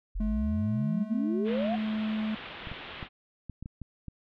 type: exponential sweep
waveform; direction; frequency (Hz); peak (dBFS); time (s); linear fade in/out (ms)
sine; up; 41.2 to 740; -29; 0.15-1.76; 10
type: tone with pitch glide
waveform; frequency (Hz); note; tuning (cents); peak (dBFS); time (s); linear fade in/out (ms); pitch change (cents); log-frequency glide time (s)
triangle; 213.9 to 216.4; A3 to A3; -49 to -29; -26; 0.2-2.35; 5; +20; 0.88-1.19
type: low-pass noise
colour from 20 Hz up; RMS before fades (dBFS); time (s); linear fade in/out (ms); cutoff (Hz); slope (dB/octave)
white; -43; 1.44-3.09; 50; 3500; 48
type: clicks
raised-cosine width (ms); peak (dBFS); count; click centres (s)
5; -27; 8; 2.672 / 2.716 / 3.028 / 3.497 / 3.626 / 3.659 / 3.817 / 4.083
effects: none